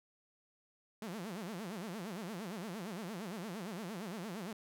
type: tone with vibrato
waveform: sawtooth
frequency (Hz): 196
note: G3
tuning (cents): 0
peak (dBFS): -37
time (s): 1.02-4.53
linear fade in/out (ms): 2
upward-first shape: sine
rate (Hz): 8.7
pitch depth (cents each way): 270
effects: none